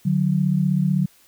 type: tone pair together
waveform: sine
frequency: 149.1 / 185 Hz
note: D3 / F#3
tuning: +27 / 0 cents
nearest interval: major third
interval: 373 cents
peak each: -20 / -19 dBFS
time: 0.05-1.06 s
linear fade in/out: 10 ms
effects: white hiss -55 dBFS RMS until 1.27 s